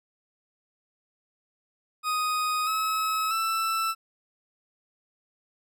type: tone with pitch steps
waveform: 40% pulse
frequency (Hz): 1247 / 1286.5 / 1327.3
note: D#6 / E6 / E6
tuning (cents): +3 / -43 / +12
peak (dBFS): -24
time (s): 2.03-3.95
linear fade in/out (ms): 50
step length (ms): 640
effects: none